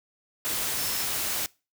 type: tone in noise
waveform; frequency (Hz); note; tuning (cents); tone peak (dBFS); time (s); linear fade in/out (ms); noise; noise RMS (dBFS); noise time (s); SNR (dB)
sine; 5280; E8; +2; -37; 0.78-1.03; 0; white; -29; 0.45-1.46; -11
effects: noise-tail reverb RT60 0.3 s tail -23 dB re dry